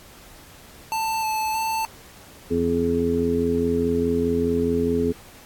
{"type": "tone with vibrato", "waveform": "square", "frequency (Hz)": 880, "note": "A5", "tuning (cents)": 0, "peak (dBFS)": -23, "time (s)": [0.92, 1.85], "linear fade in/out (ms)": 0, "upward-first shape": "square", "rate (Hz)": 1.6, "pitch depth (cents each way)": 15}
{"type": "harmonic tone", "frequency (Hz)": 84.8, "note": "E2", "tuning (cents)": 50, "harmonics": [1, 2, 3, 4, 5], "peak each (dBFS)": [-30, -30, -23, -31, -22], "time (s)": [2.5, 5.13], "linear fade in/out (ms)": 20}
{"effects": ["pink hiss -47 dBFS RMS until 5.45 s", "AAC 64 kbps"]}